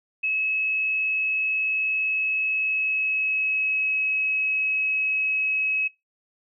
sine tone with pitch glide, 2579 to 2563 Hz, E7 to E7, -39 to -49 cents, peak -22 dBFS, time 0.23-5.88 s, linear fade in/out 10 ms, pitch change -10 cents, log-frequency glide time 2.48-3.96 s, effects noise-tail reverb RT60 0.2 s tail -21 dB re dry

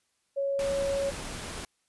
sine tone, 554.4 Hz, C#5, in tune, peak -26 dBFS, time 0.36-1.11 s, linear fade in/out 20 ms
pink noise, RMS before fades -38 dBFS, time 0.59-1.65 s, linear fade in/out 2 ms
click, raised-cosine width 3 ms, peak -27 dBFS, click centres 0.824 s
effects white hiss -74 dBFS RMS until 1.88 s + resampled to 24000 Hz

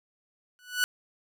sawtooth tone with exponential growth, 1480 Hz, F#6, in tune, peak -16 dBFS, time 0.59-0.84 s, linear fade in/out 0 ms, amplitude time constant 53 ms, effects none

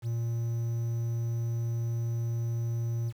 triangle tone, 116.54 Hz, A#2, in tune, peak -26 dBFS, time 0.02-3.13 s, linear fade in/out 50 ms, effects 9-bit

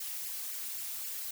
blue noise with flanger, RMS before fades -39 dBFS, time 0-1.31 s, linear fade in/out 5 ms, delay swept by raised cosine 0.4 to 4.9 ms, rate 3.8 Hz, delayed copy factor +0.8, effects none

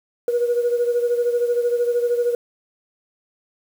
sine beating tone pair, 478.3 / 491.3 Hz, A#4 / B4, +44 / -9 cents, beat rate 13 Hz, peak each -17 / -23 dBFS, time 0.28-2.35 s, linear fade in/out 2 ms, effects tanh soft clip ceiling -12 dBFS + 7-bit

